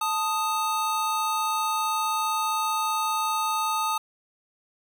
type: tone pair together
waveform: square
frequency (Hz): 880.3 / 1245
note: A5 / D#6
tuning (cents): +1 / +1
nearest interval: tritone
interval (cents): 600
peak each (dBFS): -28 / -27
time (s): 0.01-3.98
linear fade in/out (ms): 5
effects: none